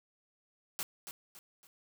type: noise with echo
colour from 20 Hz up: white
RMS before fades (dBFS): -37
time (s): 0.79-0.83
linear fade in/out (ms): 0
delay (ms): 280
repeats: 3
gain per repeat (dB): -8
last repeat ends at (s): 1.67
effects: none